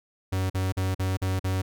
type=tone bursts; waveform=45% pulse; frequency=94.2 Hz; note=F#2; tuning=32 cents sharp; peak=-24 dBFS; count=6; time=0.32-1.62 s; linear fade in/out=10 ms; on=180 ms; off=44 ms; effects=none